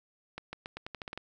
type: accelerating click train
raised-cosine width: 0.3 ms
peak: -23 dBFS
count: 10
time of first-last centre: 0.38-1.176 s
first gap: 150 ms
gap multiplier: 0.86
effects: none